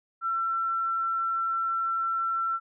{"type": "tone", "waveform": "sine", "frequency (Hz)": 1347, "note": "E6", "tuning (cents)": 37, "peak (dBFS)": -25, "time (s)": [0.21, 2.6], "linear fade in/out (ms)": 50, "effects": []}